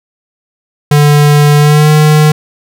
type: tone with pitch glide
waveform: square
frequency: 147 to 152.36 Hz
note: D3 to D#3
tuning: +2 to -36 cents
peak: -4 dBFS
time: 0.91-2.32 s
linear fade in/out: 5 ms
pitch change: +62 cents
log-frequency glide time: 1.58-1.9 s
effects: none